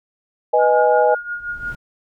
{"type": "chord", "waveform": "sine", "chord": "G# minor", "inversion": "first", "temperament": "equal", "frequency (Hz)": [493.9, 622.3, 830.6], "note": ["B4", "D#5", "G#5"], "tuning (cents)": [0, 0, 0], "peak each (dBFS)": -16, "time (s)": [0.53, 1.15], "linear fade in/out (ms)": 10}
{"type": "tone with tremolo", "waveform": "sine", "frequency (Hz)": 1429, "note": "F6", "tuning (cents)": 39, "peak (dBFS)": -21, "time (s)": [0.58, 1.76], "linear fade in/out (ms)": 50, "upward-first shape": "triangle", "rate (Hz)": 5.7, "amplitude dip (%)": 80}
{"type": "noise with exponential growth", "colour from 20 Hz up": "brown", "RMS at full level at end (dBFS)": -31, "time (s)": [1.1, 1.75], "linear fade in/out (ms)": 2, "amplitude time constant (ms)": 140}
{"effects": []}